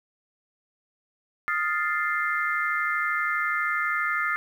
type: chord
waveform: sine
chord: F dominant seventh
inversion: third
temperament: equal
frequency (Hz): 1244.5 / 1396.9 / 1760 / 2093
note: Eb6 / F6 / A6 / C7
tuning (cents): 0 / 0 / 0 / 0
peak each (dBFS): -29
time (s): 1.48-4.36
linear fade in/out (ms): 0
effects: 9-bit